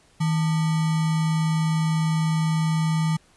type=tone with sample-and-hold; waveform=sine; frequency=159.8 Hz; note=D#3; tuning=47 cents sharp; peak=-19 dBFS; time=0.2-3.17 s; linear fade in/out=10 ms; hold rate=1050 Hz; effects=pink hiss -58 dBFS RMS until 3.36 s + resampled to 24000 Hz